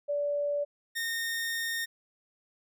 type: tone pair in turn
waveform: sine / sawtooth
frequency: 579 / 1838.2 Hz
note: D5 / A#6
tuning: -25 / -25 cents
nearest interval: octave + minor sixth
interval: 2000 cents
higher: second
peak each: -27 dBFS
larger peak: neither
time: 0.08-0.65 / 0.95-1.86 s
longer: second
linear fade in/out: 20 ms
effects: none